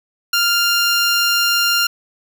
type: tone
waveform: 15% pulse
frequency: 1396.9 Hz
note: F6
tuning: in tune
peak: -7 dBFS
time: 0.33-1.87 s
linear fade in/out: 5 ms
effects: none